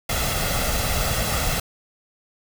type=noise with comb filter; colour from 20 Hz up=pink; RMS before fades=-23 dBFS; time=0.09-1.6 s; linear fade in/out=5 ms; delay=1.5 ms; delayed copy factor=+0.6; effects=none